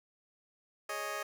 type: chord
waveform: 15% pulse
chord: Ab suspended fourth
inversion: none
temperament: just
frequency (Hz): 415.3 / 553.7 / 623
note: Ab4 / Db5 / Eb5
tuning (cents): 0 / -2 / +2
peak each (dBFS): -37 / -36 / -33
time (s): 0.89-1.23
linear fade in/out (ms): 5
effects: none